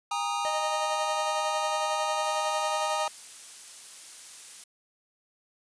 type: chord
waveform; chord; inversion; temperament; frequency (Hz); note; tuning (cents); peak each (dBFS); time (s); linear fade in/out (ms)
square; Ab suspended second; none; equal with one note detuned; 811.6 / 932.3 / 1244.5; Ab5 / Bb5 / Eb6; -40 / 0 / 0; -33; 0.11-3.08; 5
type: tone with tremolo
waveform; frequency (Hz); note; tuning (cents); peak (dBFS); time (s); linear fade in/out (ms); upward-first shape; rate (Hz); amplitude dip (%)
square; 618; D#5; -12; -30; 0.45-3.08; 0; sine; 11; 55
type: noise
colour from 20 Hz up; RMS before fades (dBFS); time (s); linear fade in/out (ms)
blue; -42; 2.24-4.64; 5
effects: resampled to 22050 Hz